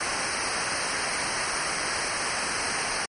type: noise with comb filter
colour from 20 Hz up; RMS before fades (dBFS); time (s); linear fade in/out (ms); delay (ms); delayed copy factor
pink; -28; 0-3.06; 10; 0.28; -0.9
effects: MP3 48 kbps

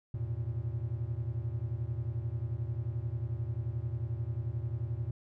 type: chord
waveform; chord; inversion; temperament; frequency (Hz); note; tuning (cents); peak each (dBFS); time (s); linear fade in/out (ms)
triangle; E suspended fourth; none; equal with one note detuned; 82.41 / 112.18 / 123.47; E2 / A2 / B2; 0 / +34 / 0; -39 / -33 / -35; 0.14-5.11; 5
effects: none

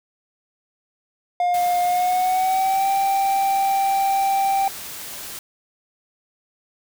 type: tone with pitch glide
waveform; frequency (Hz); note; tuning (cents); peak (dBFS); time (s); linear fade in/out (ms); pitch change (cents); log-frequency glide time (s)
triangle; 710 to 783.3; F5 to G5; +28 to -2; -15; 1.4-4.68; 2; +170; 1.83-2.89
type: noise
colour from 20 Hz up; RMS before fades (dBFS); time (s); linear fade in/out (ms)
white; -34; 1.54-5.39; 2
effects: none

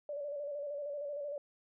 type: tone with vibrato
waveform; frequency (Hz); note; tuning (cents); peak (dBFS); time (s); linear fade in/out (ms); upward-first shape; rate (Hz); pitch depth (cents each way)
sine; 577; D5; -31; -37; 0.09-1.38; 2; square; 13; 41
effects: none

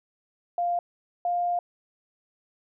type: tone pair in turn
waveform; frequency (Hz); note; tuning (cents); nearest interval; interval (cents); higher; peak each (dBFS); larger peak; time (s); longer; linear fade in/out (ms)
sine; 698.5 / 703; F5 / F5; 0 / +11; unison; 11; second; -23; neither; 0.58-0.79 / 1.25-1.59; second; 2
effects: none

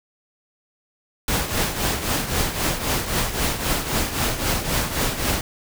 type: noise with tremolo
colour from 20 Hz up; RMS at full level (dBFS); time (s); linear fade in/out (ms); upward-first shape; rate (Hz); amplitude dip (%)
pink; -20; 1.28-5.41; 2; triangle; 3.8; 70
effects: none

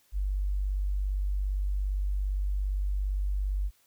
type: tone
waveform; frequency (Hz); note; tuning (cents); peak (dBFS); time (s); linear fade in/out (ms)
sine; 48.74; G1; -9; -26; 0.12-3.71; 50
effects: white hiss -66 dBFS RMS until 3.86 s

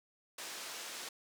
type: band-pass noise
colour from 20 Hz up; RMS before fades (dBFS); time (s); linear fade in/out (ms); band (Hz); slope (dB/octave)
white; -45; 0.38-1.09; 5; 310 to 7000; 12
effects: none

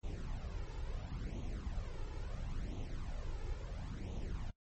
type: noise with flanger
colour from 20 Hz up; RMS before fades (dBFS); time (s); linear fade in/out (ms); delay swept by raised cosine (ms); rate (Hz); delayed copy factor
brown; -41; 0.03-4.51; 10; 0.3 to 2.3; 0.73; +0.65
effects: noise-tail reverb RT60 0.1 s tail -22 dB re dry + MP3 32 kbps

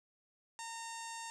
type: tone with low-pass filter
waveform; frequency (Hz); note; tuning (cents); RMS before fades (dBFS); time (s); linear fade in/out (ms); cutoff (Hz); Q
sawtooth; 916; A#5; -31; -45; 0.59-1.3; 0; 7800; 3.8
effects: none

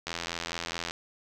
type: click train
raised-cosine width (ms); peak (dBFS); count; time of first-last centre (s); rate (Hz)
0.2; -15; 72; 0.07-0.909; 84.6
effects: none

